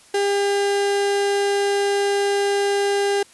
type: tone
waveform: 35% pulse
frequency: 401.7 Hz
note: G4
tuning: 42 cents sharp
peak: -16 dBFS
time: 0.14-3.23 s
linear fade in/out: 5 ms
effects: white hiss -50 dBFS RMS until 3.33 s + resampled to 24000 Hz